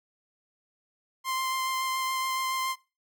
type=tone with vibrato; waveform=sawtooth; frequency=1046.5 Hz; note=C6; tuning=in tune; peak=-24 dBFS; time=1.24-2.76 s; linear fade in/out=50 ms; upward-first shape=sine; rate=7.1 Hz; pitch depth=11 cents each way; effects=noise-tail reverb RT60 0.3 s tail -22 dB re dry